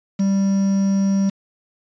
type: tone with quantisation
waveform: triangle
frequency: 196 Hz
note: G3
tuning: in tune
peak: -13 dBFS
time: 0.19-1.3 s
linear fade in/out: 10 ms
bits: 6
effects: resampled to 16000 Hz